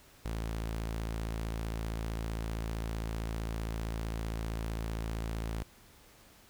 sawtooth tone, 55.4 Hz, A1, 13 cents sharp, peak -30 dBFS, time 0.25-5.63 s, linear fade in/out 5 ms, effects pink hiss -59 dBFS RMS until 6.49 s

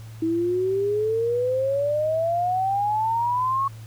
sine exponential sweep, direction up, 321.5 to 1108.7 Hz, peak -20 dBFS, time 0.22-3.68 s, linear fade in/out 5 ms, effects added 111 Hz sine -37 dBFS peak until 3.86 s + pink hiss -51 dBFS RMS until 3.86 s

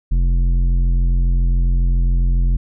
triangle tone with tanh clipping, 43.65 Hz, F1, in tune, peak -14 dBFS, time 0.11-2.57 s, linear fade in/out 10 ms, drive 14 dB, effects none

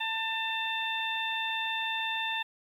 harmonic tone, 894 Hz, A5, 27 cents sharp, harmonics 1 / 2 / 3 / 4, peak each -35 / -35 / -35 / -35 dBFS, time 0-2.43 s, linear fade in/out 10 ms, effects 10-bit

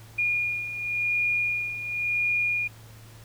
sine beating tone pair, 2429 / 2429.93 Hz, D#7 / D#7, -42 / -42 cents, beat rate 0.93 Hz, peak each -31 / -25 dBFS, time 0.18-2.68 s, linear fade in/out 10 ms, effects added 111 Hz sine -46 dBFS peak until 3.24 s + pink hiss -52 dBFS RMS until 3.24 s

